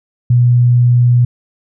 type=tone; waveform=sine; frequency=122 Hz; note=B2; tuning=21 cents flat; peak=-6 dBFS; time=0.3-1.25 s; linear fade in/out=5 ms; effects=none